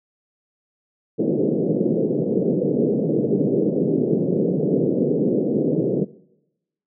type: band-pass noise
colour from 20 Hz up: white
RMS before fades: -20 dBFS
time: 1.18-6.05 s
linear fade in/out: 20 ms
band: 140 to 490 Hz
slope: 48 dB/octave
effects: noise-tail reverb RT60 0.9 s tail -21 dB re dry